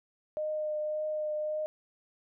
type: tone with vibrato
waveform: sine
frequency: 611 Hz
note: D#5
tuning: 32 cents flat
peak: -30 dBFS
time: 0.37-1.66 s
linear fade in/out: 0 ms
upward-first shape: triangle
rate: 1.8 Hz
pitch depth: 15 cents each way
effects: none